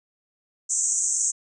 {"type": "band-pass noise", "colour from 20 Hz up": "pink", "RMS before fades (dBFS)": -24, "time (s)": [0.69, 1.32], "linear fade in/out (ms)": 20, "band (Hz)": [6200, 8300], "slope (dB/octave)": 96, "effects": []}